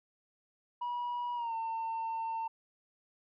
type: tone with pitch glide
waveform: sine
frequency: 968 to 903.2 Hz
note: B5 to A5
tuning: -35 to +45 cents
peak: -31 dBFS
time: 0.81-2.48 s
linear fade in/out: 10 ms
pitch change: -120 cents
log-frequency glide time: 1.35-1.54 s
effects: tanh soft clip ceiling -32 dBFS